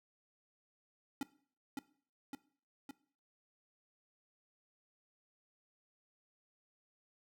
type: tone with echo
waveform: square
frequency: 277.2 Hz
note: C#4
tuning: in tune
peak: -36 dBFS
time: 1.21-1.23 s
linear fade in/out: 2 ms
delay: 560 ms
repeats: 3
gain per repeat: -3 dB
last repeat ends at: 2.91 s
effects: noise-tail reverb RT60 0.5 s tail -19 dB re dry